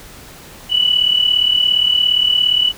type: tone with amplitude modulation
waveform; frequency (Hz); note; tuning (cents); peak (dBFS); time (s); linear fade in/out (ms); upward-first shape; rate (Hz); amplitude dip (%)
sine; 2960; F#7; 0; -8; 0.69-2.73; 50; sine; 37.3; 70
effects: pink hiss -38 dBFS RMS until 2.77 s